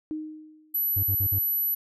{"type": "tone with exponential decay", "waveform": "sine", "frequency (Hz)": 309.8, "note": "D#4", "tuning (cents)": -7, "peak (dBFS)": -27, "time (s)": [0.11, 0.9], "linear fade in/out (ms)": 0, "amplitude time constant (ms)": 170}
{"type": "tone", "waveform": "sine", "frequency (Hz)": 11840, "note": "F#9", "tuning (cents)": 0, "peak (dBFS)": -23, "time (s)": [0.74, 1.75], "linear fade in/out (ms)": 10}
{"type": "tone bursts", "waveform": "triangle", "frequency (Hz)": 98.2, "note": "G2", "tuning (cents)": 4, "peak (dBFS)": -23, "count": 4, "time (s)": [0.96, 1.391], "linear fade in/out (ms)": 10, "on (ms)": 74, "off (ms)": 45}
{"effects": []}